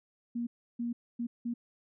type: tone bursts at uneven times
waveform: sine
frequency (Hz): 237.1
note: A#3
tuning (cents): +30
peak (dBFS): -31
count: 4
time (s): 0.35-0.47 / 0.79-0.93 / 1.19-1.27 / 1.45-1.54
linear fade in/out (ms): 10
effects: none